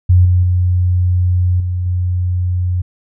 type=tone with level steps; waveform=sine; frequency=90 Hz; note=F#2; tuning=47 cents flat; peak=-5 / -8 / -10 / -15 / -13 dBFS; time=0.09-2.82 s; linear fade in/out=10 ms; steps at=0.25 / 0.43 / 1.6 / 1.86 s; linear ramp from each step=2 ms; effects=none